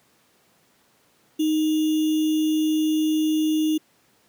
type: tone with sample-and-hold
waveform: sine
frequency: 311.1 Hz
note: D#4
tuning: in tune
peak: -18 dBFS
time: 1.39-3.78 s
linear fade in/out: 10 ms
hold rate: 3150 Hz
effects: pink hiss -61 dBFS RMS until 4.28 s + high-pass 150 Hz 12 dB/octave